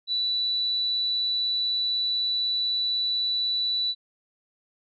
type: tone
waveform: sine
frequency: 3958 Hz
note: B7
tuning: 3 cents sharp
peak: -23 dBFS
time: 0.07-3.95 s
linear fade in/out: 50 ms
effects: none